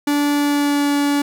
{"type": "tone with pitch glide", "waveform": "45% pulse", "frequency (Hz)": [290, 286.8], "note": ["D4", "D4"], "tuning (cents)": [-22, -41], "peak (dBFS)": -15, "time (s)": [0.07, 1.22], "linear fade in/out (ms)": 5, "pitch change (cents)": -19, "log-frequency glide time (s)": [0.34, 0.95], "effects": []}